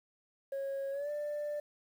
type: tone with pitch glide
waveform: sine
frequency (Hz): 548 to 590.7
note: C#5 to D5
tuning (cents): -20 to +10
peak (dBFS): -32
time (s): 0.52-1.6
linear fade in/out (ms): 5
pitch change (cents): +130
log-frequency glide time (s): 0.91-1.1
effects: tanh soft clip ceiling -33 dBFS + 10-bit